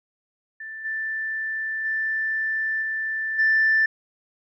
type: tone with level steps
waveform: sine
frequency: 1768 Hz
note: A6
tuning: 8 cents sharp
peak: -33 / -25 / -22 / -24 / -15 dBFS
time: 0.6-3.86 s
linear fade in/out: 5 ms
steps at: 0.84 / 1.84 / 2.81 / 3.38 s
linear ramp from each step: 20 ms
effects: tanh soft clip ceiling -12 dBFS